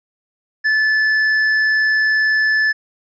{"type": "tone with tanh clipping", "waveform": "triangle", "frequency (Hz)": 1739, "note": "A6", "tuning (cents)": -21, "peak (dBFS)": -14, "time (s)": [0.64, 2.73], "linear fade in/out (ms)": 20, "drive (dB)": 10, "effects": ["resampled to 16000 Hz"]}